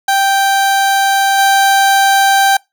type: tone with level steps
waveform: 30% pulse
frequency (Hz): 784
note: G5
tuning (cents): 0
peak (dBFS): -7 / -5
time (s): 0.08-2.57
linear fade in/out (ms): 5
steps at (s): 1.38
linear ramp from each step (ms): 10
effects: noise-tail reverb RT60 0.2 s tail -24 dB re dry